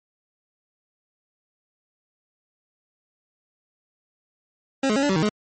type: tone with pitch steps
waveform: 25% pulse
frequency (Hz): 270.2 / 212.8 / 274.9 / 289.7 / 191.4 / 157.1 / 211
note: C#4 / G#3 / C#4 / D4 / G3 / D#3 / G#3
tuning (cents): -44 / +42 / -14 / -24 / -41 / +17 / +28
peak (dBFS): -15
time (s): 4.83-5.292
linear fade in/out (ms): 5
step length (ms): 66
effects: MP3 32 kbps